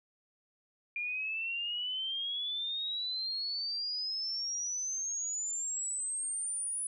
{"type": "exponential sweep", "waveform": "sine", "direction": "up", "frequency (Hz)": [2397, 9956], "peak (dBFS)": -33, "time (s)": [0.96, 6.87], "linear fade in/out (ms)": 2, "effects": []}